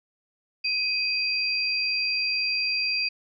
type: tone pair together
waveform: sine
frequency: 2508 / 4734 Hz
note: D#7 / D8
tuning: +13 / +13 cents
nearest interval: major seventh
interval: 1100 cents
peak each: -26 dBFS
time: 0.64-3.09 s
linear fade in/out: 10 ms
effects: none